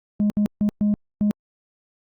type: tone bursts at uneven times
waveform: sine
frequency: 207.7 Hz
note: G#3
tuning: in tune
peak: -14 dBFS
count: 5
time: 0.2-0.3 / 0.37-0.46 / 0.61-0.69 / 0.81-0.94 / 1.21-1.31 s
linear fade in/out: 0 ms
effects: tanh soft clip ceiling -15 dBFS + Opus 48 kbps